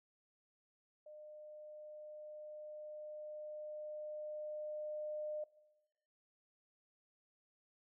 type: tone with level ramp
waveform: sine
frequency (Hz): 606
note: D#5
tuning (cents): -46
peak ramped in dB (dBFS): -52 to -39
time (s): 1.06-5.44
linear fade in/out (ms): 5
effects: noise-tail reverb RT60 1.0 s tail -20 dB re dry